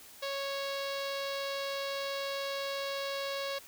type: tone with low-pass filter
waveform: sawtooth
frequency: 553 Hz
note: C#5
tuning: 4 cents flat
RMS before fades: -36 dBFS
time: 0.22-3.59 s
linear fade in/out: 10 ms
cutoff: 4400 Hz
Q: 2.7
effects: white hiss -53 dBFS RMS until 3.67 s